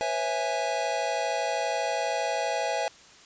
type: chord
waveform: square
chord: C# minor seventh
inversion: third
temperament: equal with one note detuned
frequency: 493.9 / 546.4 / 659.3 / 830.6 Hz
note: B4 / C#5 / E5 / G#5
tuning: 0 / -25 / 0 / 0 cents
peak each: -36 / -34 / -31 / -31 dBFS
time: 0.01-2.88 s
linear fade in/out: 0 ms
effects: white hiss -52 dBFS RMS until 3.25 s + resampled to 16000 Hz